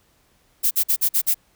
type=noise bursts; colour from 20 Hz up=violet; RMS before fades=-18 dBFS; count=6; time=0.63-1.345 s; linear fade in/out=20 ms; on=80 ms; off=47 ms; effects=pink hiss -61 dBFS RMS until 1.55 s